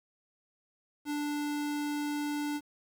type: tone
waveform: square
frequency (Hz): 293.7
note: D4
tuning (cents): 0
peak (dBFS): -32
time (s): 1.05-2.61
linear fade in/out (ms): 50
effects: 10-bit